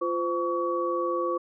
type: tone cluster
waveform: sine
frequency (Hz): 347.9 / 514 / 1130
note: F4 / C5 / C#6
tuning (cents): -7 / -31 / +33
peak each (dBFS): -29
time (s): 0.01-1.38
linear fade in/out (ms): 10
effects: none

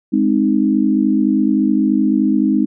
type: chord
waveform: sine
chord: Ab major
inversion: none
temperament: equal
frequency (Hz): 207.7 / 261.6 / 311.1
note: Ab3 / C4 / Eb4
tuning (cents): 0 / 0 / 0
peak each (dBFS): -16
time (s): 0.12-2.66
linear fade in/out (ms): 20
effects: none

